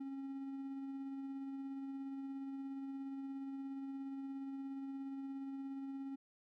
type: tone with tremolo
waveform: triangle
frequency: 272.1 Hz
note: C#4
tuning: 32 cents flat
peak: -39 dBFS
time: 0-6.16 s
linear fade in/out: 10 ms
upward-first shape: sine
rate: 17 Hz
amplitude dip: 25%
effects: none